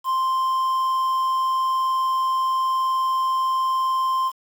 triangle tone with quantisation, 1046.5 Hz, C6, in tune, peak -17 dBFS, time 0.04-4.32 s, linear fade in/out 50 ms, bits 7, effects none

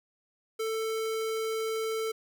square tone, 443.6 Hz, A4, 14 cents sharp, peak -30 dBFS, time 0.59-2.12 s, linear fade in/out 10 ms, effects none

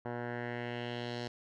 10% pulse tone with low-pass filter sweep, 120.4 Hz, B2, 44 cents flat, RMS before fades -39 dBFS, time 0.05-1.28 s, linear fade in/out 5 ms, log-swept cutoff 1200 to 4800 Hz, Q 2.3, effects none

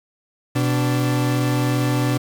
40% pulse tone pair together, 125.33 / 293.3 Hz, B2 / D4, +26 / -2 cents, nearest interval octave + minor third, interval 1472 cents, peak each -18 / -22 dBFS, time 0.55-2.18 s, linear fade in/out 10 ms, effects 7-bit

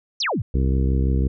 sine exponential sweep, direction down, 6272 to 82.41 Hz, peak -20 dBFS, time 0.2-0.42 s, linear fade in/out 5 ms
harmonic tone, 66 Hz, C2, 16 cents sharp, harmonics 1 / 2 / 3 / 4 / 5 / 6 / 7, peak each -18 / -24 / -28 / -30 / -32 / -34 / -35 dBFS, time 0.54-1.28 s, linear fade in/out 5 ms
effects none

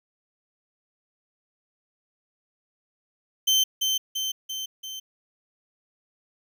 30% pulse tone with echo, 3100 Hz, G7, 20 cents flat, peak -15 dBFS, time 3.47-3.64 s, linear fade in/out 10 ms, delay 340 ms, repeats 4, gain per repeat -4 dB, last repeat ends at 5 s, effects none

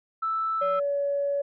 sine tone, 1318.5 Hz, E6, in tune, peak -24 dBFS, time 0.22-0.8 s, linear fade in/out 10 ms
sine tone with pitch glide, 570 to 565.7 Hz, C#5 to C#5, +48 to +35 cents, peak -23 dBFS, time 0.61-1.42 s, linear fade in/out 10 ms, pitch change -13 cents, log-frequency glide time 0.72-1.04 s
effects tanh soft clip ceiling -17 dBFS

